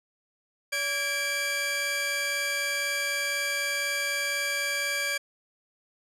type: tone cluster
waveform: sawtooth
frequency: 572 / 1634 / 2332 Hz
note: D5 / G#6 / D7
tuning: -46 / -29 / -13 cents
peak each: -32 / -27 / -26 dBFS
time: 0.72-5.18 s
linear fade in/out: 10 ms
effects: low-pass 12000 Hz 12 dB/octave